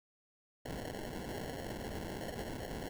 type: noise with sample-and-hold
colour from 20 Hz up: white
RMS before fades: -42 dBFS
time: 0.65-2.89 s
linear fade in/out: 10 ms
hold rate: 1225 Hz
effects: none